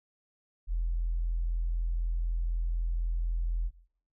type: tone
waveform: sine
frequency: 42 Hz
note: E1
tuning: 33 cents sharp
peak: -26 dBFS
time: 0.67-3.71 s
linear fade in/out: 50 ms
effects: noise-tail reverb RT60 0.6 s tail -19 dB re dry + tanh soft clip ceiling -22 dBFS